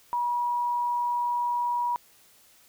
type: tone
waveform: sine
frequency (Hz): 964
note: B5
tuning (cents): -42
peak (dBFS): -24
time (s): 0.13-1.96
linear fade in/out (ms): 0
effects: white hiss -58 dBFS RMS until 2.68 s